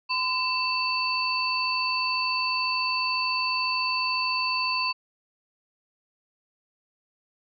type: tone cluster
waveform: sine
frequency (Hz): 1018 / 2664 / 4524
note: C6 / E7 / C#8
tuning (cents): -48 / +18 / +34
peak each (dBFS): -28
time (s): 0.09-4.93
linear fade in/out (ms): 20
effects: none